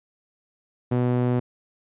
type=tone with band-pass filter; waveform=sawtooth; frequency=123.47 Hz; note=B2; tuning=in tune; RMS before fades=-22 dBFS; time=0.91-1.4 s; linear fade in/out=10 ms; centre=280 Hz; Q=0.67; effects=resampled to 8000 Hz